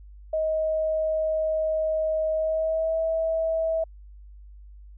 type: tone with pitch glide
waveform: sine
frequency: 630 to 648.5 Hz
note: D#5 to E5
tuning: +21 to -28 cents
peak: -22 dBFS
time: 0.33-3.84 s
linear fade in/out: 5 ms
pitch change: +51 cents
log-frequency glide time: 2.33-2.98 s
effects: added 50 Hz sine -43 dBFS peak until 4.97 s